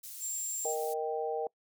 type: high-pass noise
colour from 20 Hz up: pink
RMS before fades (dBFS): -45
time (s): 0.03-0.94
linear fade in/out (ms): 10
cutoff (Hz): 8700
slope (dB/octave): 12
type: tone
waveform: sine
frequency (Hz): 7390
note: A#8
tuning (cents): -16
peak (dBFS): -34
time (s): 0.19-0.76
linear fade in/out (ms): 50
type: chord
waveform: sine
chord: Eb major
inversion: second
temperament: equal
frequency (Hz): 466.2 / 622.3 / 784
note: Bb4 / Eb5 / G5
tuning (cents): 0 / 0 / 0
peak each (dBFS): -33 / -38 / -36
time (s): 0.65-1.47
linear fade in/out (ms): 2
effects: noise-tail reverb RT60 0.1 s tail -25 dB re dry